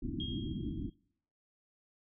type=low-pass noise; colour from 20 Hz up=white; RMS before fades=-38 dBFS; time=0.02-0.9 s; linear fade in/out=5 ms; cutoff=340 Hz; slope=96 dB/octave
type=tone with exponential decay; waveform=sine; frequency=3251 Hz; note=G#7; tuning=38 cents flat; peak=-37 dBFS; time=0.2-0.94 s; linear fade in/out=2 ms; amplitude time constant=160 ms
effects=noise-tail reverb RT60 0.7 s tail -26 dB re dry